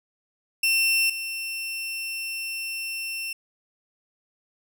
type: tone pair in turn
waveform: sawtooth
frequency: 2700 / 2700 Hz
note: E7 / E7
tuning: +41 / +41 cents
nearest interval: unison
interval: 0 cents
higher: neither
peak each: -16 / -26 dBFS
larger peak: first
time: 0.63-1.1 / 1.1-3.33 s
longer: second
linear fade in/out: 5 ms
effects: none